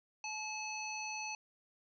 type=harmonic tone with a mistuned harmonic; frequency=860 Hz; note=A5; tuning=40 cents flat; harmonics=1 / 3 / 5 / 7; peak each=-44 / -42 / -49 / -46 dBFS; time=0.24-1.35 s; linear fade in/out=2 ms; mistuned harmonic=5; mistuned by=+26 cents; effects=none